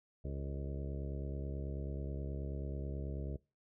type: harmonic tone with a mistuned harmonic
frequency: 69.3 Hz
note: C#2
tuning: in tune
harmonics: 1 / 2 / 3 / 4 / 5 / 6 / 7 / 8 / 9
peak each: -40 / -43 / -50 / -52 / -51 / -52 / -55 / -56 / -55 dBFS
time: 0.24-3.37 s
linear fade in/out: 10 ms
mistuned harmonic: 7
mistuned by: -36 cents
effects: noise-tail reverb RT60 0.3 s tail -23 dB re dry